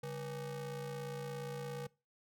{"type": "ring-modulated tone", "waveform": "square", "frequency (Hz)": 170.3, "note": "F3", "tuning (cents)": -43, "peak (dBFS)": -38, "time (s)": [0.03, 1.87], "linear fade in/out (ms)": 5, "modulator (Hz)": 312, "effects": ["noise-tail reverb RT60 0.3 s tail -23 dB re dry"]}